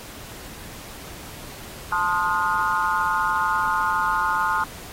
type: chord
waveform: sine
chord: F dominant seventh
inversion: first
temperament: equal with one note detuned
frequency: 880 / 1046.5 / 1244.5 / 1432 Hz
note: A5 / C6 / Eb6 / F6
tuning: 0 / 0 / 0 / +43 cents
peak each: -25 dBFS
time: 1.92-4.64 s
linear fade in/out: 2 ms
effects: pink hiss -40 dBFS RMS until 4.92 s + AAC 48 kbps